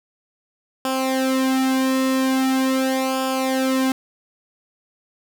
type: tone with flanger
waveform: sawtooth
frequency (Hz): 262.9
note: C4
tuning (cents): +8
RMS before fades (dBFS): -20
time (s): 0.85-3.92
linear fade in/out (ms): 2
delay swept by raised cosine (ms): 0.49 to 2.49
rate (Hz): 0.42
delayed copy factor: -0.8
effects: none